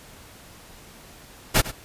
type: noise with echo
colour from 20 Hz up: pink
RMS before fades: -17 dBFS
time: 1.54-1.62 s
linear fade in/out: 20 ms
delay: 100 ms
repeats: 1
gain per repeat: -15 dB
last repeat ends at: 1.72 s
effects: pink hiss -47 dBFS RMS until 1.84 s + resampled to 32000 Hz